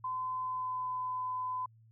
sine tone with pitch glide, 1022 to 1011.4 Hz, C6 to B5, -41 to +41 cents, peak -33 dBFS, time 0.04-1.66 s, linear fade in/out 5 ms, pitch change -18 cents, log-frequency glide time 0.39-0.88 s, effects added 112 Hz sine -58 dBFS peak until 1.91 s

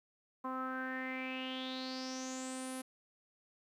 sawtooth tone with low-pass filter sweep, 259.3 Hz, C4, 15 cents flat, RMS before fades -41 dBFS, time 0.44-2.82 s, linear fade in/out 10 ms, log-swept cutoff 1100 to 11000 Hz, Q 7.5, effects 12-bit

